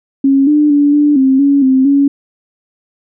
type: tone with pitch steps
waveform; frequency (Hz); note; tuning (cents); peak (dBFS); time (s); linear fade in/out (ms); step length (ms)
sine; 273.2 / 298.2 / 288.6 / 294 / 265.4 / 280.9 / 262.5 / 280.4; C#4 / D4 / D4 / D4 / C4 / C#4 / C4 / C#4; -25 / +27 / -30 / +2 / +25 / +23 / +6 / +20; -6; 0.24-2.08; 5; 230
effects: none